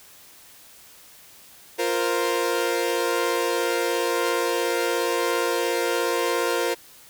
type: chord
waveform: sawtooth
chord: F suspended fourth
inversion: none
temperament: equal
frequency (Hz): 349.2 / 466.2 / 523.3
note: F4 / Bb4 / C5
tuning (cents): 0 / 0 / 0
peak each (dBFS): -23 / -21 / -23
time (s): 1.78-6.75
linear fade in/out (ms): 20
effects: white hiss -49 dBFS RMS until 7.09 s